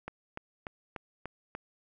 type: click train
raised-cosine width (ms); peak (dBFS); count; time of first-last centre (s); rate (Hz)
0.5; -23; 6; 0.08-1.551; 3.4
effects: none